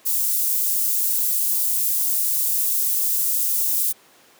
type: high-pass noise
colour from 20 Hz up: white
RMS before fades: -21 dBFS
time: 0.05-3.93 s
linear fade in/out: 20 ms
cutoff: 10000 Hz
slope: 12 dB/octave
effects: pink hiss -52 dBFS RMS until 4.39 s + high-pass 300 Hz 12 dB/octave